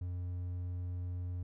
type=tone; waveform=triangle; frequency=89.2 Hz; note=F2; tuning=37 cents sharp; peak=-34 dBFS; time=0.01-1.43 s; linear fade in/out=5 ms; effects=none